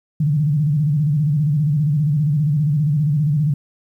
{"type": "tone with vibrato", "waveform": "sine", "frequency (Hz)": 148.6, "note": "D3", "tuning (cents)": 21, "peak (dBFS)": -14, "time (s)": [0.2, 3.54], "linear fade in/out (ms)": 5, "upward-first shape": "square", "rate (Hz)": 15, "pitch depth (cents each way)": 100, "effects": ["9-bit"]}